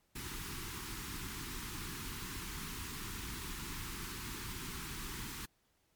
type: band-stop noise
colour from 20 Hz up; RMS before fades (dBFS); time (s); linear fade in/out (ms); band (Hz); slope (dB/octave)
pink; -43; 0.15-5.46; 10; 400 to 920; 48
effects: pink hiss -75 dBFS RMS until 5.95 s + MP3 96 kbps